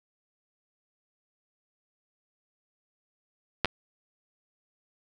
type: clicks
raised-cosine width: 0.3 ms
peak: -6 / -13 dBFS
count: 2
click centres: 3.647 / 3.656 s
effects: none